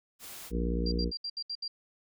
white noise, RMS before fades -45 dBFS, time 0.19-0.52 s, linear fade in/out 50 ms
harmonic tone, 59 Hz, A#1, 22 cents sharp, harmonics 1 / 3 / 4 / 5 / 6 / 7 / 8, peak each -30 / -34 / -38 / -38 / -42 / -41 / -38 dBFS, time 0.5-1.12 s, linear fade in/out 50 ms
sine tone bursts, 4744 Hz, D8, 17 cents sharp, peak -33 dBFS, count 7, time 0.86-1.68 s, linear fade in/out 5 ms, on 58 ms, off 69 ms
effects none

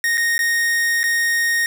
45% pulse tone with dropouts, 1858 Hz, A#6, 6 cents flat, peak -16 dBFS, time 0.04-1.66 s, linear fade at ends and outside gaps 1 ms, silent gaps 0.173-0.178 / 0.38-0.391 / 1.032-1.039 s, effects 7-bit

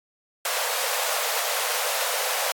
pink high-pass noise, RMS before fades -26 dBFS, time 0.45-2.52 s, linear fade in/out 2 ms, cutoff 470 Hz, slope 96 dB/octave, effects AAC 64 kbps

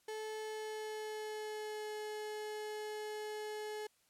35% pulse tone with pitch glide, 433.5 to 425.6 Hz, A4 to G#4, -26 to +42 cents, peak -39 dBFS, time 0.08-3.87 s, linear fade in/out 5 ms, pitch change -32 cents, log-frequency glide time 0.4-1.94 s, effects white hiss -73 dBFS RMS until 4.09 s + low-pass 12000 Hz 12 dB/octave

